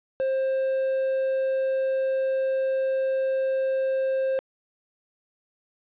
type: tone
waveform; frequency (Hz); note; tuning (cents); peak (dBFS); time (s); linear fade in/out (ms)
triangle; 530; C5; +22; -20; 0.2-4.39; 0
effects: resampled to 8000 Hz + 10-bit